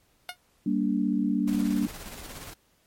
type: tone with exponential decay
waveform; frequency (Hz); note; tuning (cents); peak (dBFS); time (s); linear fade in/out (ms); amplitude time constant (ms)
10% pulse; 720; F#5; -47; -21; 0.29-0.37; 1; 16
type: chord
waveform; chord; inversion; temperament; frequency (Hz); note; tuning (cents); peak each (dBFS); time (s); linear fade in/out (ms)
sine; G minor; none; equal with one note detuned; 196 / 233.1 / 289.3; G3 / Bb3 / D4; 0 / 0 / -26; -27; 0.66-1.87; 5
type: noise with tremolo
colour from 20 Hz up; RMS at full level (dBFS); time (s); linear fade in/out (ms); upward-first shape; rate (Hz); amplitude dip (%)
pink; -40; 1.47-2.54; 10; square; 17; 35
effects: pink hiss -66 dBFS RMS until 2.86 s + MP3 64 kbps